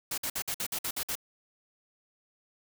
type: noise bursts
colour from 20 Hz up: white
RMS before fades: -33 dBFS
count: 9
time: 0.11-1.154 s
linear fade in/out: 5 ms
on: 68 ms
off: 54 ms
effects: none